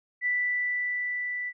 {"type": "tone with level ramp", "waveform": "sine", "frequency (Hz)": 1975.5, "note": "B6", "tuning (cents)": 0, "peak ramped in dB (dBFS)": [-23, -30], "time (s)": [0.21, 1.53], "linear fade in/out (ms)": 50, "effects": []}